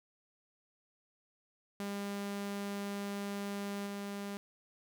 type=tone with level steps; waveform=sawtooth; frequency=201.1 Hz; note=G3; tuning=44 cents sharp; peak=-33 / -35 dBFS; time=1.8-4.37 s; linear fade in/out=0 ms; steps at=3.86 s; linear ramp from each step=10 ms; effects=none